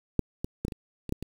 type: clicks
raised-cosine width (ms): 3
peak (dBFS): -9 / -17 / -16 / -21 / -23 / -23 / -14 / -23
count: 8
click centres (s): 0.193 / 0.445 / 0.65 / 0.682 / 0.722 / 1.093 / 1.124 / 1.226
effects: 7-bit